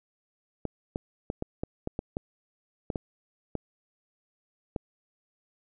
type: clicks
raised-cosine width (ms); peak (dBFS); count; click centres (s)
2; -17; 12; 0.653 / 0.959 / 1.301 / 1.424 / 1.635 / 1.874 / 1.991 / 2.169 / 2.902 / 2.958 / 3.553 / 4.762
effects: none